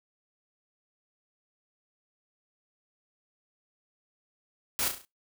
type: noise with echo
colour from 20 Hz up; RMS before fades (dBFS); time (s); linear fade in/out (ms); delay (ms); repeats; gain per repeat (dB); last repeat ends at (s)
white; -29; 4.79-4.88; 0; 34; 5; -6; 5.05
effects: noise-tail reverb RT60 0.2 s tail -22 dB re dry